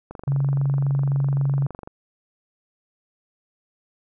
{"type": "click train", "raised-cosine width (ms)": 1, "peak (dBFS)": -22, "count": 43, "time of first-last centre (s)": [0.11, 1.875], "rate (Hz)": 23.8}
{"type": "tone", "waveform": "sine", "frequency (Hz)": 138.59, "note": "C#3", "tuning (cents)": 0, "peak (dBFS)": -18, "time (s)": [0.27, 1.67], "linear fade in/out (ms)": 10}
{"effects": []}